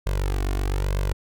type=tone with flanger; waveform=sawtooth; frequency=47.85 Hz; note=G1; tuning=41 cents flat; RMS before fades=-24 dBFS; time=0.06-1.13 s; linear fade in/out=10 ms; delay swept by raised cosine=1.9 to 2.79 ms; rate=1.1 Hz; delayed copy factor=+0.85; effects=none